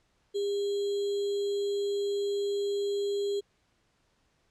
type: tone with sample-and-hold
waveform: sine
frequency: 403.3 Hz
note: G4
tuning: 49 cents sharp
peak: -27 dBFS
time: 0.34-3.41 s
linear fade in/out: 20 ms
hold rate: 3675 Hz
effects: pink hiss -71 dBFS RMS until 4.5 s + low-pass 7000 Hz 12 dB/octave